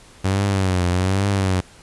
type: tone with vibrato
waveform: sawtooth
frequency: 94.2 Hz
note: F#2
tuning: 32 cents sharp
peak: -13 dBFS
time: 0.24-1.61 s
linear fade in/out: 10 ms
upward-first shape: triangle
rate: 1.2 Hz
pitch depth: 120 cents each way
effects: pink hiss -47 dBFS RMS until 1.82 s + resampled to 24000 Hz